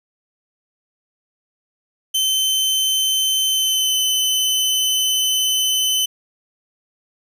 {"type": "tone with pitch glide", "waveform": "sawtooth", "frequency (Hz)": [3078, 3039], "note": ["G7", "F#7"], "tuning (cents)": [-32, 46], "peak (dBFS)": -13, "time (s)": [2.14, 6.06], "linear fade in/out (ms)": 10, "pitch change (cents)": -22, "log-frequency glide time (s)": [3.47, 3.98], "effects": []}